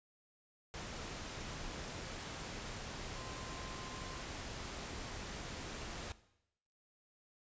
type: tone in noise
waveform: sine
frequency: 1041 Hz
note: C6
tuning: 9 cents flat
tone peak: -53 dBFS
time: 3.16-4.22 s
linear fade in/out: 0 ms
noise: pink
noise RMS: -45 dBFS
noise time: 0.74-6.12 s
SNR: -11 dB
effects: noise-tail reverb RT60 0.8 s tail -17 dB re dry + resampled to 16000 Hz